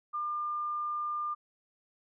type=tone; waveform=sine; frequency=1200 Hz; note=D6; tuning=37 cents sharp; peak=-31 dBFS; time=0.13-1.35 s; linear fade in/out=20 ms; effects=none